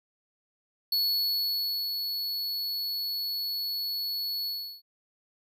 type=tone with ADSR envelope; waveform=square; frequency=4400 Hz; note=C#8; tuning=14 cents flat; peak=-24 dBFS; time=0.92-4.82 s; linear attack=4 ms; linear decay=970 ms; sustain=-6 dB; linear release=350 ms; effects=none